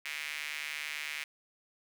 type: tone with high-pass filter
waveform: square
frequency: 74.5 Hz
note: D2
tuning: 25 cents sharp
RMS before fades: -39 dBFS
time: 0.05-1.24 s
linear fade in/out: 5 ms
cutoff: 2200 Hz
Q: 3.4
effects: none